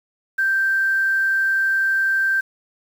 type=tone with quantisation; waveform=sine; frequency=1568 Hz; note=G6; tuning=in tune; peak=-16 dBFS; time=0.38-2.41 s; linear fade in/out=10 ms; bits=7; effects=none